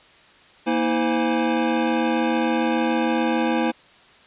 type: tone cluster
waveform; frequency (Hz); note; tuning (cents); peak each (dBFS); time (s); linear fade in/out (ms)
square; 234.6 / 321.4 / 514 / 821; A#3 / E4 / C5 / G#5; +11 / -44 / -31 / -20; -24 / -24 / -27 / -28; 0.66-3.72; 20
effects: white hiss -51 dBFS RMS until 4.26 s + resampled to 8000 Hz